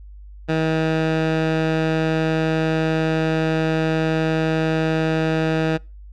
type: tone with low-pass filter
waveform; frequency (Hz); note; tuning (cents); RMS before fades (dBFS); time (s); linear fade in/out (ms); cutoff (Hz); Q
15% pulse; 159.5; D#3; +43; -20; 0.48-5.78; 20; 3200; 0.78
effects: noise-tail reverb RT60 0.3 s tail -26 dB re dry + added 50 Hz sine -37 dBFS peak until 6.12 s